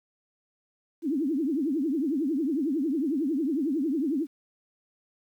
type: tone with vibrato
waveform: sine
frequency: 293.7 Hz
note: D4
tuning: in tune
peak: -24 dBFS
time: 1.02-4.27 s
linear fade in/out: 50 ms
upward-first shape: triangle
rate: 11 Hz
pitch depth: 300 cents each way
effects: 10-bit